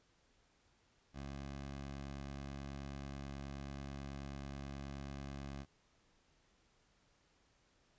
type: tone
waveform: 15% pulse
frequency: 69.3 Hz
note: C#2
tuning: in tune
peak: -38 dBFS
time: 1.13-5.66 s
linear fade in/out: 50 ms
effects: pink hiss -73 dBFS RMS until 7.98 s + resampled to 16000 Hz